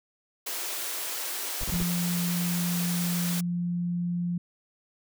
white high-pass noise, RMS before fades -33 dBFS, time 0.46-3.41 s, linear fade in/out 10 ms, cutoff 300 Hz, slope 48 dB/octave
brown noise bursts, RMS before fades -31 dBFS, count 4, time 1.61-1.829 s, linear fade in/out 2 ms, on 30 ms, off 33 ms
sine tone, 174.61 Hz, F3, in tune, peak -26 dBFS, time 1.72-4.38 s, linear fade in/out 5 ms
effects none

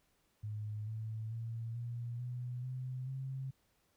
sine tone with pitch steps, 106.2 / 110.26 / 114.48 / 118.86 / 123.41 / 128.13 / 133.03 Hz, G#2 / A2 / A#2 / A#2 / B2 / C3 / C3, +39 / +4 / -31 / +34 / -1 / -36 / +29 cents, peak -38 dBFS, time 0.43-3.51 s, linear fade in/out 10 ms, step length 440 ms, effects pink hiss -75 dBFS RMS until 3.96 s

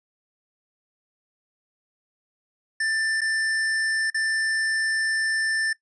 square tone with dropouts, 1776 Hz, A6, 16 cents sharp, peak -23 dBFS, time 2.8-5.73 s, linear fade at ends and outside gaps 5 ms, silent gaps 3.208-3.215 / 4.102-4.144 s, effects noise-tail reverb RT60 0.1 s tail -20 dB re dry + resampled to 22050 Hz

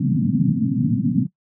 white band-pass noise, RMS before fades -19 dBFS, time 0-1.27 s, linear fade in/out 10 ms, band 110 to 270 Hz, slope 96 dB/octave, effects noise-tail reverb RT60 0.1 s tail -19 dB re dry

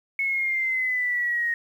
sine exponential sweep, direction down, 2200 to 1864.7 Hz, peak -22 dBFS, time 0.19-1.54 s, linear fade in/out 2 ms, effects 9-bit

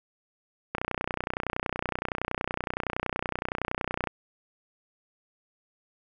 click train, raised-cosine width 0.5 ms, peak -13 dBFS, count 103, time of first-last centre 0.75-4.072 s, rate 30.7 Hz, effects none

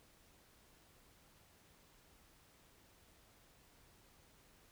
silence, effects pink hiss -67 dBFS RMS until 4.71 s

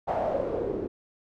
white noise with low-pass filter sweep, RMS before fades -29 dBFS, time 0.07-0.88 s, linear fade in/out 20 ms, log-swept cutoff 770 to 360 Hz, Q 5.4, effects none

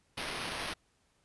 violet noise with sample-and-hold, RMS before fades -38 dBFS, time 0.17-0.74 s, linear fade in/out 10 ms, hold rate 7350 Hz, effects pink hiss -72 dBFS RMS until 1.24 s + resampled to 24000 Hz

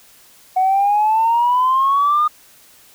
sine exponential sweep, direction up, 740 to 1231 Hz, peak -11 dBFS, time 0.56-2.28 s, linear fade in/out 10 ms, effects tanh soft clip ceiling -8 dBFS + white hiss -48 dBFS RMS until 2.94 s

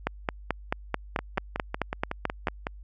two click trains, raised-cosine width 0.5 ms, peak -14 / -10 dBFS, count 9 / 12, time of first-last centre 1.19-2.669 / 0.07-2.472 s, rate 5.41 / 4.58 Hz, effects added 50 Hz sine -42 dBFS peak until 2.83 s

